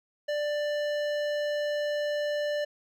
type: tone with hard clipping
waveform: triangle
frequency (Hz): 590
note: D5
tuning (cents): +8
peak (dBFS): -29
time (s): 0.28-2.65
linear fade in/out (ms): 10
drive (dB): 18
effects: none